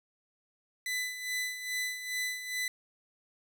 sawtooth tone with tremolo, 2000 Hz, B6, 21 cents sharp, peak -27 dBFS, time 0.86-2.68 s, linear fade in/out 2 ms, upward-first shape sine, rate 2.4 Hz, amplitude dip 65%, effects none

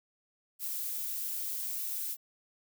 violet noise, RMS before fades -36 dBFS, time 0.59-2.17 s, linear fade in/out 50 ms, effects none

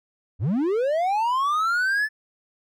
triangle linear sweep, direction up, 74 to 1760 Hz, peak -18 dBFS, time 0.39-2.09 s, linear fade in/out 50 ms, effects none

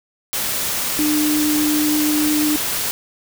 sine tone in noise, 301.4 Hz, D4, 45 cents sharp, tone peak -16 dBFS, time 0.99-2.56 s, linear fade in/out 0 ms, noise white, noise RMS -22 dBFS, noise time 0.33-2.91 s, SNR +3 dB, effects none

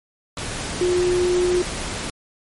sine tone in noise, 358.4 Hz, F4, 45 cents sharp, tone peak -16 dBFS, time 0.81-1.62 s, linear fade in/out 2 ms, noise pink, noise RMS -28 dBFS, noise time 0.37-2.1 s, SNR +9 dB, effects MP3 48 kbps

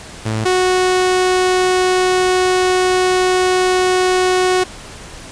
sawtooth tone pair in turn, 110 / 368.1 Hz, A2 / F#4, 0 / -9 cents, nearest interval octave + major sixth, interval 2091 cents, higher second, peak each -13 / -8 dBFS, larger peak second, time 0.25-0.45 / 0.45-4.64 s, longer second, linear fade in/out 10 ms, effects pink hiss -34 dBFS RMS until 5.31 s + resampled to 22050 Hz

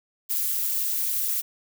violet noise with amplitude modulation, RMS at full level -22 dBFS, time 0.29-1.42 s, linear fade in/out 20 ms, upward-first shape sine, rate 215 Hz, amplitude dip 90%, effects none

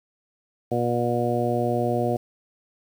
harmonic tone, 120 Hz, B2, 49 cents flat, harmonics 1 / 2 / 3 / 4 / 5 / 6, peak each -28 / -28 / -28 / -28 / -28 / -28 dBFS, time 0.71-2.17 s, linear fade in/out 10 ms, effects 8-bit

